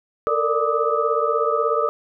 sine tone cluster, 448.4 / 464.9 / 589 / 1193 / 1271 Hz, A4 / A#4 / D5 / D6 / D#6, +33 / -5 / +5 / +27 / +36 cents, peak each -24 dBFS, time 0.27-1.89 s, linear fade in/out 0 ms, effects none

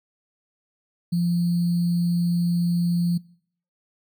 sine tone with sample-and-hold, 173.1 Hz, F3, 15 cents flat, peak -19 dBFS, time 1.12-3.18 s, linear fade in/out 10 ms, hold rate 4410 Hz, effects noise-tail reverb RT60 0.6 s tail -23 dB re dry

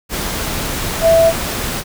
sine tone in noise, 659.3 Hz, E5, in tune, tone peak -7 dBFS, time 1.01-1.33 s, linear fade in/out 50 ms, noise pink, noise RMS -21 dBFS, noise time 0.09-1.84 s, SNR +11 dB, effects none

